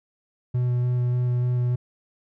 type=tone with vibrato; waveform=triangle; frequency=123.4 Hz; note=B2; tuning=1 cent flat; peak=-18 dBFS; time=0.54-1.76 s; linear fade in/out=10 ms; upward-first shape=square; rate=3.4 Hz; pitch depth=8 cents each way; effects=none